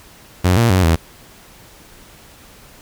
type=tone with pitch steps; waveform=sawtooth; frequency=90.7 / 117 / 93.3 / 82 Hz; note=F#2 / A#2 / F#2 / E2; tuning=-34 / +7 / +15 / -9 cents; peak=-7 dBFS; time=0.44-0.96 s; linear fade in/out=10 ms; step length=130 ms; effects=pink hiss -44 dBFS RMS until 2.81 s